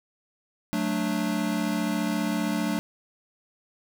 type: chord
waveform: square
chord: D major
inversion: first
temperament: equal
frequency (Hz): 185 / 220 / 293.7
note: F#3 / A3 / D4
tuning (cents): 0 / 0 / 0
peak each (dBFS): -31 / -29 / -30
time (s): 0.73-2.79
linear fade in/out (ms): 0
effects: none